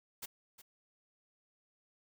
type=noise with echo; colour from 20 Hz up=white; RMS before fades=-43 dBFS; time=0.22-0.26 s; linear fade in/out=10 ms; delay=360 ms; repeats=1; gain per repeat=-13 dB; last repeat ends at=0.62 s; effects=none